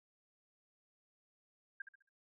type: tone with echo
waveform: sine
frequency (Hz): 1603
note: G6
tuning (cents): +38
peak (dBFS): -40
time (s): 1.8-1.82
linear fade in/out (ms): 5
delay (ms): 68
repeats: 4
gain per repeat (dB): -9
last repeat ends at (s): 2.092
effects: none